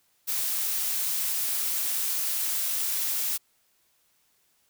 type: noise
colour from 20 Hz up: blue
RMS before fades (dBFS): -28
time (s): 0.27-3.38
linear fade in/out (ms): 20
effects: white hiss -68 dBFS RMS until 4.69 s